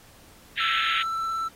white band-pass noise, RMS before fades -27 dBFS, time 0.57-1.03 s, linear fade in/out 10 ms, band 1500 to 3700 Hz, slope 96 dB/octave
triangle tone with vibrato, 1331 Hz, E6, 16 cents sharp, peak -24 dBFS, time 0.59-1.49 s, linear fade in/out 20 ms, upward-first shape triangle, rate 17 Hz, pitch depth 13 cents each way
effects pink hiss -53 dBFS RMS until 1.55 s + AAC 48 kbps

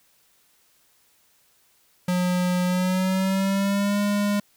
square tone with pitch glide, 180 to 204.4 Hz, F#3 to G#3, -47 to -27 cents, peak -21 dBFS, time 2.08-4.4 s, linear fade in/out 5 ms, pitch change +220 cents, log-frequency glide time 2.65-4 s, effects white hiss -62 dBFS RMS until 4.56 s

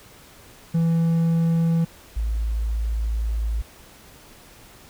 triangle / sine tone pair in turn, 165.7 / 55.3 Hz, E3 / A1, +9 / +9 cents, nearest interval octave + perfect fifth, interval 1900 cents, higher first, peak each -15 / -21 dBFS, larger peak first, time 0.74-1.85 / 2.16-3.62 s, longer second, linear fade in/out 10 ms, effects pink hiss -48 dBFS RMS until 4.89 s

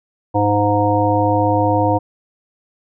harmonic tone, 103.2 Hz, G#2, 10 cents flat, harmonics 1 / 3 / 5 / 7 / 9, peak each -19 / -19 / -19 / -19 / -19 dBFS, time 0.34-1.99 s, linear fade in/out 20 ms, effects none

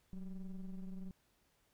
triangle ring-modulated tone, 98.4 Hz, G2, 7 cents sharp, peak -37 dBFS, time 0.13-1.11 s, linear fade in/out 0 ms, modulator 87.8 Hz, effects pink hiss -75 dBFS RMS until 1.73 s

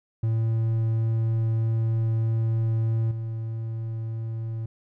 triangle tone with level steps, 112.7 Hz, A2, 42 cents sharp, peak -19 / -26 dBFS, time 0.23-4.66 s, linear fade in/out 5 ms, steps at 3.11 s, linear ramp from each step 5 ms, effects none

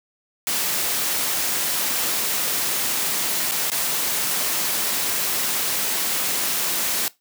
white noise with dropouts, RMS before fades -23 dBFS, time 0.47-7.08 s, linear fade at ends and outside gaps 1 ms, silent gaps 3.512-3.518 / 3.701-3.717 s, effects noise-tail reverb RT60 0.2 s tail -20 dB re dry + high-pass 150 Hz 12 dB/octave

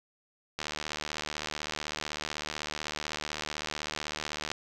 click train, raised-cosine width 0.2 ms, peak -16 dBFS, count 299, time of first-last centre 0.59-4.516 s, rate 75.9 Hz, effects none

